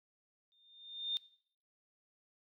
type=tone with exponential growth; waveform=sine; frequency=3626 Hz; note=A#7; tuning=49 cents flat; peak=-30 dBFS; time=0.52-1.17 s; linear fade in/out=0 ms; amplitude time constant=140 ms; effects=noise-tail reverb RT60 0.6 s tail -20 dB re dry + MP3 96 kbps